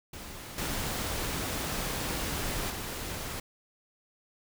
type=noise with level steps; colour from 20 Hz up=pink; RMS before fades=-43 / -33 / -37 dBFS; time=0.13-3.4 s; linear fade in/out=5 ms; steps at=0.58 / 2.7 s; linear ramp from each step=2 ms; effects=none